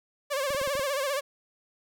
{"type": "tone with vibrato", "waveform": "sawtooth", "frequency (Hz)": 554.4, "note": "C#5", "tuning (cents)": 0, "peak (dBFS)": -23, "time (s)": [0.3, 1.21], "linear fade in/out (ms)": 20, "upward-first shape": "sine", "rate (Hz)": 15, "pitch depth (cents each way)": 99}
{"type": "clicks", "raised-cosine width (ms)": 3, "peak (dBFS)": -29, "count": 6, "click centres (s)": [0.505, 0.548, 0.615, 0.675, 0.753, 0.795]}
{"effects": []}